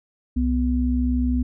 sine tone pair together, 65.04 / 248.4 Hz, C2 / B3, -10 / +10 cents, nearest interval octave + major seventh, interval 2320 cents, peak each -21 dBFS, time 0.36-1.43 s, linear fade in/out 10 ms, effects none

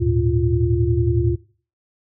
sine tone cluster, 76.6 / 106.3 / 117.3 / 347.6 Hz, D#2 / G#2 / A#2 / F4, -27 / +41 / +11 / -8 cents, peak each -21 dBFS, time 0-1.36 s, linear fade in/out 20 ms, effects noise-tail reverb RT60 0.4 s tail -19 dB re dry

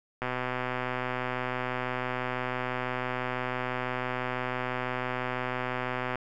click train, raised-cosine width 0.5 ms, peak -16 dBFS, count 749, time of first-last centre 0.22-6.157 s, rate 126 Hz, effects none

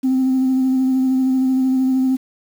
sine tone with vibrato, 260.7 Hz, C4, 6 cents flat, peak -12 dBFS, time 0.03-2.17 s, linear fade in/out 20 ms, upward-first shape sine, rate 13 Hz, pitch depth 19 cents each way, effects tanh soft clip ceiling -11 dBFS + 7-bit

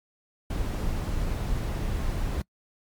brown noise, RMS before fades -28 dBFS, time 0.5-2.42 s, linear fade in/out 5 ms, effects noise-tail reverb RT60 0.1 s tail -25 dB re dry + MP3 96 kbps

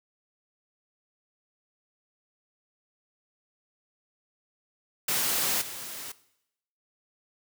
white noise with level steps, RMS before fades -27 / -39 dBFS, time 5.08-6.12 s, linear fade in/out 5 ms, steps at 5.61 s, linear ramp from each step 10 ms, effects noise-tail reverb RT60 0.8 s tail -18 dB re dry + high-pass 100 Hz 12 dB/octave

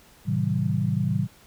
sine chord, A diminished seventh, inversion none, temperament just, 110 / 132 / 158.4 / 190.08 Hz, A2 / C3 / Eb3 / Gb3, 0 / +16 / +31 / +47 cents, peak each -27 dBFS, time 0.25-1.28 s, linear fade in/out 50 ms, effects pink hiss -54 dBFS RMS until 1.46 s

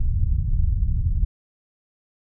pink low-pass noise, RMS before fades -20 dBFS, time 0-1.25 s, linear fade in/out 10 ms, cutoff 110 Hz, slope 24 dB/octave, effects none

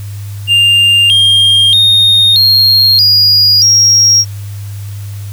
triangle tone with pitch steps, 2800 / 3216 / 3695 / 4244 / 4875 / 5600 Hz, F7 / G7 / A#7 / C8 / D#8 / F8, +4 / +44 / -16 / +24 / -36 / +4 cents, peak -3 dBFS, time 0.47-4.25 s, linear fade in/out 50 ms, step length 630 ms, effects added 101 Hz sine -20 dBFS peak until 5.32 s + white hiss -37 dBFS RMS until 5.32 s

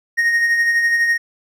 triangle tone with tremolo, 1863 Hz, A#6, 2 cents flat, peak -10 dBFS, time 0.17-1.18 s, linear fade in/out 20 ms, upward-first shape sine, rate 12 Hz, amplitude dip 40%, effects none

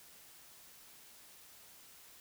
silence, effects white hiss -58 dBFS RMS until 2.2 s

